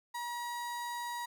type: tone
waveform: 35% pulse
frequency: 957 Hz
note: A#5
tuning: 45 cents sharp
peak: -35 dBFS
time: 0.14-1.26 s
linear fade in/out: 10 ms
effects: none